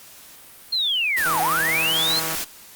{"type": "linear two-way sweep", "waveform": "sine", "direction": "down then up", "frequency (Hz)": [4270, 721, 4270], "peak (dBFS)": -19, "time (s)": [0.72, 2.2], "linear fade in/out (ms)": 10, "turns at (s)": 1.41}
{"type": "band-stop noise", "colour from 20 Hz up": "white", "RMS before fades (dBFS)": -27, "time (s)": [1.16, 2.45], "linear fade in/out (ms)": 20, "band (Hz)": [120, 170], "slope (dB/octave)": 96}
{"type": "click train", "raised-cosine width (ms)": 0.5, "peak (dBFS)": -15, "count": 176, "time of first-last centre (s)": [1.26, 2.347], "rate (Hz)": 161}
{"effects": ["white hiss -45 dBFS RMS until 2.75 s", "Opus 48 kbps"]}